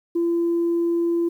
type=tone; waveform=sine; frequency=339.9 Hz; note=F4; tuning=47 cents flat; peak=-17 dBFS; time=0.15-1.29 s; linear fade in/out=10 ms; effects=tanh soft clip ceiling -15 dBFS + 9-bit